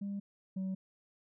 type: tone pair in turn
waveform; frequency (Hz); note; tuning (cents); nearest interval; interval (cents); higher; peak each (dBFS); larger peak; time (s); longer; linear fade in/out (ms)
sine; 200.1 / 189.63; G3 / F#3; +36 / +43; minor second; 93; first; -34 / -31; second; 0.01-0.2 / 0.56-0.75; neither; 10
effects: tanh soft clip ceiling -33 dBFS